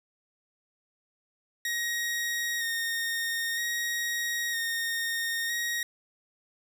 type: tone with vibrato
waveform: sawtooth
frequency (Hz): 1864.7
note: A#6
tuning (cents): 0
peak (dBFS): -25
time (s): 1.65-5.83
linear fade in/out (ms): 2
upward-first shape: square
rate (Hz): 0.52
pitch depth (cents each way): 19
effects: none